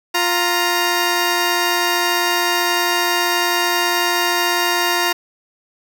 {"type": "tone pair together", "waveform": "10% pulse", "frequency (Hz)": [350.2, 932.3], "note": ["F4", "A#5"], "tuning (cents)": [5, 0], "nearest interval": "octave + perfect fourth", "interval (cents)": 1695, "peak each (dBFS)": -10, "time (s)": [0.14, 5.13], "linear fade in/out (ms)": 10, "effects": []}